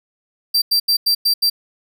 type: tone bursts at uneven times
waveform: 45% pulse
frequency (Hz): 4699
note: D8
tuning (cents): 0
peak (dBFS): -12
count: 6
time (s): 0.54-0.62 / 0.71-0.8 / 0.88-0.97 / 1.06-1.15 / 1.25-1.34 / 1.42-1.5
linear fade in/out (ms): 10
effects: none